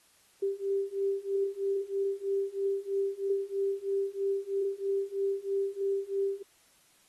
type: beating tone pair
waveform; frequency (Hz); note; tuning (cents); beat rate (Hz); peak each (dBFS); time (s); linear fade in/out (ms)
sine; 392 / 395.1; G4 / G4; 0 / +14; 3.1; -32 / -31; 0.42-6.43; 10
effects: white hiss -64 dBFS RMS until 7.08 s + AAC 32 kbps